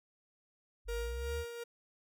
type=linear sweep; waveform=sine; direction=up; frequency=46.25 to 77.78 Hz; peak=-37 dBFS; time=0.85-1.45 s; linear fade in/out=50 ms
type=tone with tremolo; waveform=45% pulse; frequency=471.1 Hz; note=A#4; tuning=18 cents sharp; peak=-37 dBFS; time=0.88-1.64 s; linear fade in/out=10 ms; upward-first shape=sine; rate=2.7 Hz; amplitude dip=50%
effects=none